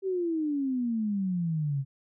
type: exponential sweep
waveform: sine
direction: down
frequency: 392 to 133.2 Hz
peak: -26 dBFS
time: 0.02-1.85 s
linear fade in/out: 50 ms
effects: none